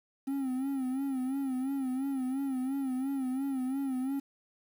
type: tone with vibrato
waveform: triangle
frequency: 265.6 Hz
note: C4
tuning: 26 cents sharp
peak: -28 dBFS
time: 0.27-4.2 s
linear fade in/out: 10 ms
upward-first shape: sine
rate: 2.9 Hz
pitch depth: 79 cents each way
effects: 9-bit